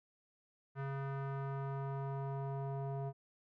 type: tone with low-pass filter sweep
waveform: square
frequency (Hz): 137.3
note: C#3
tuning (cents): -16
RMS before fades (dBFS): -40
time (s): 0.75-3.13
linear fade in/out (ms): 50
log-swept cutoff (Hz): 1500 to 760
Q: 2.1
effects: none